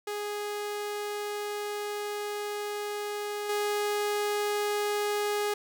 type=tone with level steps; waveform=sawtooth; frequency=414.4 Hz; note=G#4; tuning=4 cents flat; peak=-28 / -23 dBFS; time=0.07-5.54 s; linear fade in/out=5 ms; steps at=3.49 s; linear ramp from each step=5 ms; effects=none